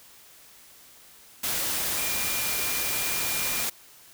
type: tone in noise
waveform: sine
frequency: 2400 Hz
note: D7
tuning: 37 cents sharp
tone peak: -35 dBFS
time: 1.97-3.64 s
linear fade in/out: 10 ms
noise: white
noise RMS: -28 dBFS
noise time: 1.43-3.7 s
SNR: -10 dB
effects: white hiss -52 dBFS RMS until 4.13 s